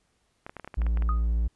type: clicks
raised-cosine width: 0.5 ms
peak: -24 dBFS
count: 11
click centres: 0.465 / 0.495 / 0.567 / 0.597 / 0.646 / 0.676 / 0.742 / 0.818 / 0.866 / 0.973 / 1.023 s
type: tone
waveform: triangle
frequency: 57 Hz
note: A#1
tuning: 38 cents flat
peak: -20 dBFS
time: 0.77-1.48 s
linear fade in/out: 10 ms
type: tone with exponential decay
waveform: sine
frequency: 1244.5 Hz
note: D#6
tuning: in tune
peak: -26 dBFS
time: 1.09-1.27 s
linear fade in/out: 1 ms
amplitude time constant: 37 ms
effects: pink hiss -71 dBFS RMS until 1.55 s + resampled to 24000 Hz